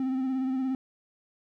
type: tone with vibrato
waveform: triangle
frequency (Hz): 261.6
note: C4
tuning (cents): 0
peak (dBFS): -24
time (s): 0-0.75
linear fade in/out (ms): 2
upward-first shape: sine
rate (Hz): 17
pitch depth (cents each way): 33
effects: none